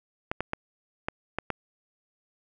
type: clicks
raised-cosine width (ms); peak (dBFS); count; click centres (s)
0.5; -13; 6; 0.315 / 0.406 / 0.534 / 1.085 / 1.386 / 1.503
effects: none